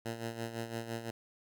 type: tone with tremolo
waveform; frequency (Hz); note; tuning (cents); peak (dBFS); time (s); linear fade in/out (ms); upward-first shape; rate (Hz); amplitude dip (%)
10% pulse; 115.2; A#2; -20; -27; 0.05-1.11; 10; sine; 5.9; 65
effects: none